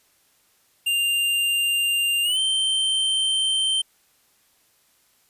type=tone with pitch glide; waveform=square; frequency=2794 to 3118 Hz; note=F7 to G7; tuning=0 to -10 cents; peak=-20 dBFS; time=0.86-3.82 s; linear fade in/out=10 ms; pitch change=+190 cents; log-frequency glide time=2.23-2.39 s; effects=white hiss -62 dBFS RMS until 5.29 s + resampled to 32000 Hz